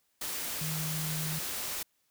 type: tone in noise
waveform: sine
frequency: 156.3 Hz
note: D#3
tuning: 8 cents sharp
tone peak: -34 dBFS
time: 0.61-1.39 s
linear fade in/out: 5 ms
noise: white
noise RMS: -36 dBFS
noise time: 0.21-1.83 s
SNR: -1 dB
effects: white hiss -74 dBFS RMS until 2.1 s